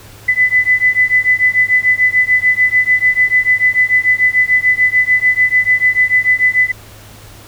sine beating tone pair, 2000 / 2006.8 Hz, B6 / B6, +21 / +27 cents, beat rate 6.8 Hz, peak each -12 dBFS, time 0.28-6.72 s, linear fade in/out 10 ms, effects added 104 Hz sine -39 dBFS peak until 7.47 s + pink hiss -39 dBFS RMS until 7.47 s

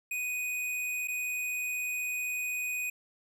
square tone with dropouts, 2489 Hz, D#7, in tune, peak -32 dBFS, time 0.11-2.9 s, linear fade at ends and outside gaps 5 ms, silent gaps 1.075-1.082 s, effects none

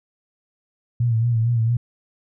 sine tone with vibrato, 116.1 Hz, A#2, 7 cents flat, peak -16 dBFS, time 1-1.77 s, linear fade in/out 5 ms, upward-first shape sine, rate 4.4 Hz, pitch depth 66 cents each way, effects none

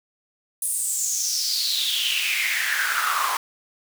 pink noise with high-pass filter sweep, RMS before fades -24 dBFS, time 0.62-3.37 s, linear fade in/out 2 ms, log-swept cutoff 10000 to 1000 Hz, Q 6.5, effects none

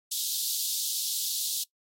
pink high-pass noise, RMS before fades -30 dBFS, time 0.11-1.64 s, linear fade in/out 10 ms, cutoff 3500 Hz, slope 48 dB/octave, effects noise-tail reverb RT60 0.1 s tail -21 dB re dry + MP3 64 kbps

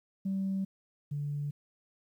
sine tone pair in turn, 193 / 145.11 Hz, G3 / D3, -27 / -20 cents, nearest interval perfect fourth, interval 493 cents, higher first, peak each -28 / -31 dBFS, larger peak first, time 0.25-0.65 / 1.11-1.51 s, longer neither, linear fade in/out 10 ms, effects tanh soft clip ceiling -26 dBFS + 11-bit

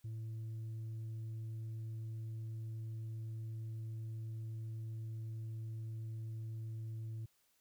sine tone, 111.5 Hz, A2, 23 cents sharp, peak -38 dBFS, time 0.04-7.26 s, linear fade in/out 10 ms, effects tanh soft clip ceiling -40 dBFS + white hiss -75 dBFS RMS until 7.6 s

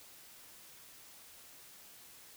silence, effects white hiss -56 dBFS RMS until 2.36 s

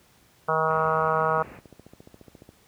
harmonic tone, 158.9 Hz, D#3, 37 cents sharp, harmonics 1 / 3 / 4 / 5 / 6 / 7 / 8 / 9, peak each -33 / -28 / -28 / -30 / -30 / -28 / -27 / -32 dBFS, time 0.48-1.43 s, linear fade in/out 10 ms
pink low-pass noise, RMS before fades -44 dBFS, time 0.66-1.61 s, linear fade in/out 50 ms, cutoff 2700 Hz, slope 96 dB/octave
click train, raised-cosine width 2 ms, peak -32 dBFS, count 18, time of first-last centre 1.31-2.491 s, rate 14.4 Hz
effects pink hiss -59 dBFS RMS until 2.67 s + high-pass 60 Hz 12 dB/octave

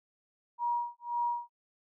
sine tone with tremolo, 954 Hz, A#5, 40 cents sharp, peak -27 dBFS, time 0.58-1.51 s, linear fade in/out 50 ms, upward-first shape sine, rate 1.9 Hz, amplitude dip 100%, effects none

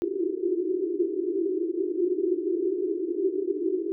pink band-pass noise, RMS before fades -27 dBFS, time 0.02-3.92 s, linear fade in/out 0 ms, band 330 to 390 Hz, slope 96 dB/octave, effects none

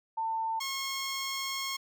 sine / 10% pulse tone pair in turn, 896 / 1083.2 Hz, A5 / C#6, +31 / -40 cents, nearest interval minor third, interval 329 cents, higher second, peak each -29 / -24 dBFS, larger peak second, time 0.17-0.6 / 0.6-1.77 s, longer second, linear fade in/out 10 ms, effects none

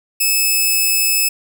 5% pulse tone, 2599 Hz, E7, 25 cents flat, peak -4 dBFS, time 0.2-1.29 s, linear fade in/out 10 ms, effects none

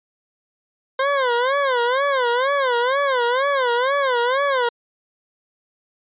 20% pulse tone with vibrato, 519 Hz, C5, 14 cents flat, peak -12 dBFS, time 0.99-4.69 s, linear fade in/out 5 ms, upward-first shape sine, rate 2.1 Hz, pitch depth 160 cents each way, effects resampled to 8000 Hz

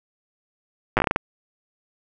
slowing click train, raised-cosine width 0.5 ms, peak -3 dBFS, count 9, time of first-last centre 0.97-1.161 s, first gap 8 ms, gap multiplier 1.3, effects none

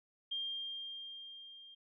sine tone with level ramp, 3200 Hz, G7, 35 cents sharp, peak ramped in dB -35 to -53 dBFS, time 0.31-1.75 s, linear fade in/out 10 ms, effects none

